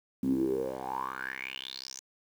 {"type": "tone with band-pass filter sweep", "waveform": "10% pulse", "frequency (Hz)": 65.41, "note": "C2", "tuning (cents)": 0, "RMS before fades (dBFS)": -34, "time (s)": [0.23, 2], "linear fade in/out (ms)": 5, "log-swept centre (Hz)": [230, 6600], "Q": 9.2, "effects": ["9-bit"]}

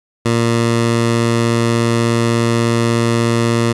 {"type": "tone", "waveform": "15% pulse", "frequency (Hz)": 116.54, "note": "A#2", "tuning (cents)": 0, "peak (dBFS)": -6, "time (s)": [0.25, 3.73], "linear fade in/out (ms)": 10, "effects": ["resampled to 24000 Hz"]}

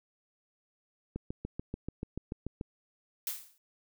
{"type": "click train", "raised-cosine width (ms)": 3, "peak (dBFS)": -23, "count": 11, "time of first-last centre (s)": [1.16, 2.611], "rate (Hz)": 6.89}
{"type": "noise with exponential decay", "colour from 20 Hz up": "blue", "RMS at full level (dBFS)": -32, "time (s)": [3.27, 3.58], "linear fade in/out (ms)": 1, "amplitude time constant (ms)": 66}
{"effects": []}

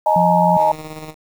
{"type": "chord", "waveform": "sine", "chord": "D# suspended fourth", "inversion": "none", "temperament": "equal with one note detuned", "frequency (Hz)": [622.3, 849.5, 932.3], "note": ["D#5", "G#5", "A#5"], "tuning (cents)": [0, 39, 0], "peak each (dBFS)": [-17, -15, -17], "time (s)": [0.06, 0.72], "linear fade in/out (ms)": 5}
{"type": "tone", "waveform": "sine", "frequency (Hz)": 174.61, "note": "F3", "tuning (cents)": 0, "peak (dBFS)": -17, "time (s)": [0.16, 0.57], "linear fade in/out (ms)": 2}
{"type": "tone with tremolo", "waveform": "10% pulse", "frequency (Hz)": 155.56, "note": "D#3", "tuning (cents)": 0, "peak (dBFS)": -22, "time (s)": [0.55, 1.15], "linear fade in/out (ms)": 50, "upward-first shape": "square", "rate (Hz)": 17, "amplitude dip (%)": 25}
{"effects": ["7-bit"]}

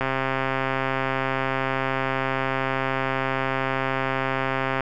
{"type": "click train", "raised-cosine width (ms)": 0.5, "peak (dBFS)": -9, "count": 639, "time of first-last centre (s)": [0.01, 4.807], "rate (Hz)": 133, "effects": []}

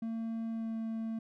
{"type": "tone with pitch glide", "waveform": "triangle", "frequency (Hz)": [226.4, 224.2], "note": ["A3", "A3"], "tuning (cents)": [50, 33], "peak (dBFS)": -32, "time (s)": [0.02, 1.19], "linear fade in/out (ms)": 5, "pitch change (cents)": -17, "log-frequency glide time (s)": [0.49, 0.75], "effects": []}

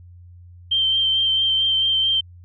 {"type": "tone with vibrato", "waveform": "sine", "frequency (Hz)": 3136, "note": "G7", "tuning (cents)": 0, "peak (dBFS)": -16, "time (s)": [0.71, 2.21], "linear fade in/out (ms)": 10, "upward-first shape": "sine", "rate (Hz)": 4.5, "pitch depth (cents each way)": 16, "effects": ["added 88 Hz sine -41 dBFS peak until 2.44 s"]}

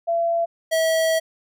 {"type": "tone pair in turn", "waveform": ["sine", "square"], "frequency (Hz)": [676, 647.1], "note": ["E5", "E5"], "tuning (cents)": [43, -32], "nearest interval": "minor second", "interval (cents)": 75, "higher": "first", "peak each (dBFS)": -18, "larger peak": "neither", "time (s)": [[0.07, 0.46], [0.71, 1.2]], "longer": "second", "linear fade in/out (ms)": 20, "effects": []}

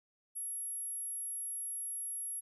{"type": "tone", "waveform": "sine", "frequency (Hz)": 11220, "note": "F9", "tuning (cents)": 7, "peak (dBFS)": -37, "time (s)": [0.35, 2.41], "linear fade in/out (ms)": 20, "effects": []}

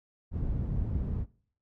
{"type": "low-pass noise", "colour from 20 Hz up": "white", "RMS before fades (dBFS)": -31, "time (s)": [0.31, 1.26], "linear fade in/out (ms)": 50, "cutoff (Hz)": 100, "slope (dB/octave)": 12, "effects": ["noise-tail reverb RT60 0.5 s tail -21 dB re dry"]}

